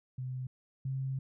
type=tone pair in turn; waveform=sine; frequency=128.3 / 133.33 Hz; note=C3 / C3; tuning=-34 / +33 cents; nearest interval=minor second; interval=67 cents; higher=second; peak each=-35 / -32 dBFS; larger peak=second; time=0.18-0.47 / 0.85-1.19 s; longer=second; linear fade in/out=5 ms; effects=none